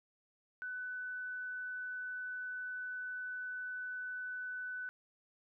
sine tone, 1498 Hz, F#6, 21 cents sharp, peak -39 dBFS, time 0.62-4.89 s, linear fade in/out 0 ms, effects none

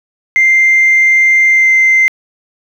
sine tone with pitch glide, 2093 to 2080 Hz, C7 to C7, 0 to -11 cents, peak -4 dBFS, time 0.36-2.08 s, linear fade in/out 0 ms, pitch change -11 cents, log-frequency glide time 1.49-1.7 s, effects tanh soft clip ceiling -2 dBFS + 7-bit

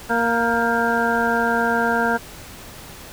harmonic tone with a mistuned harmonic, 233.1 Hz, A#3, in tune, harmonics 1 / 2 / 3 / 4 / 6 / 7, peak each -24 / -24 / -24 / -24 / -24 / -24 dBFS, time 0.09-2.18 s, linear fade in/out 20 ms, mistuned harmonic 7, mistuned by -39 cents, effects pink hiss -39 dBFS RMS until 3.12 s

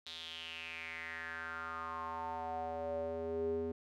square tone with band-pass filter sweep, 82 Hz, E2, 9 cents flat, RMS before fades -41 dBFS, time 0.06-3.72 s, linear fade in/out 5 ms, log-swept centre 3800 to 350 Hz, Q 5.8, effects none

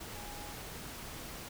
sine tone in noise, 826 Hz, G#5, 10 cents flat, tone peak -50 dBFS, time 0.15-0.55 s, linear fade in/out 10 ms, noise pink, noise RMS -45 dBFS, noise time 0-1.49 s, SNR -8 dB, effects none

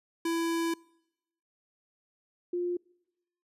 square / sine tone pair in turn, 332.9 / 352.7 Hz, E4 / F4, +17 / +17 cents, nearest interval minor second, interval 100 cents, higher second, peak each -28 dBFS, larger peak neither, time 0.25-0.74 / 2.53-2.77 s, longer first, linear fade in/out 5 ms, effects noise-tail reverb RT60 0.9 s tail -26 dB re dry + resampled to 32000 Hz

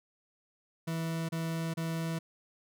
40% pulse tone bursts, 163.8 Hz, E3, 11 cents flat, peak -31 dBFS, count 3, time 0.87-2.19 s, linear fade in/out 10 ms, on 420 ms, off 30 ms, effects none

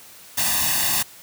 white noise with comb filter, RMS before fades -21 dBFS, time 0.37-1.03 s, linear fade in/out 10 ms, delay 1.1 ms, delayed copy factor +0.9, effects white hiss -45 dBFS RMS until 1.22 s + high-pass 60 Hz 12 dB/octave

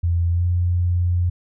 sine tone with pitch glide, 85.5 to 88.21 Hz, F2 to F2, -36 to +18 cents, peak -16 dBFS, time 0.03-1.3 s, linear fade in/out 10 ms, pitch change +54 cents, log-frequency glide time 0.31-0.45 s, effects none

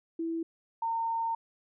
sine tone pair in turn, 329.6 / 913.1 Hz, E4 / A#5, 0 / -36 cents, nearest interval octave + tritone, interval 1764 cents, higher second, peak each -30 / -28 dBFS, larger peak second, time 0.19-0.43 / 0.82-1.35 s, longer second, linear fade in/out 5 ms, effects none

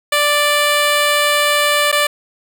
10% pulse tone with dropouts, 587.3 Hz, D5, in tune, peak -4 dBFS, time 0.12-2.07 s, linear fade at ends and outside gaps 5 ms, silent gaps 1.917-1.925 s, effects none

